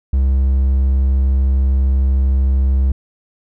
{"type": "tone", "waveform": "triangle", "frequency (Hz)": 66.5, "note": "C2", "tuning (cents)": 29, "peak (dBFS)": -9, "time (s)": [0.13, 2.92], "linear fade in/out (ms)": 5, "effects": []}